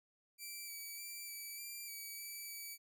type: tone with pitch steps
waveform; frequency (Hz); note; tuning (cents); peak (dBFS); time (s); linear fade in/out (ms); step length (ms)
5% pulse; 2340 / 2292 / 2339 / 2307 / 2367 / 2283 / 2310 / 2294; D7 / D7 / D7 / D7 / D7 / D7 / D7 / D7; -7 / -43 / -8 / -31 / +13 / -50 / -29 / -41; -36; 0.38-2.78; 50; 300
effects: none